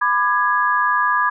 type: chord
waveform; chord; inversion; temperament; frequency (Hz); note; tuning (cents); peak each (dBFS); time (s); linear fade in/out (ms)
sine; G# diminished; first; just; 996.7 / 1196.1 / 1661.2; B5 / D6 / G#6; +16 / +31 / 0; -19; 0.01-1.3; 10
effects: none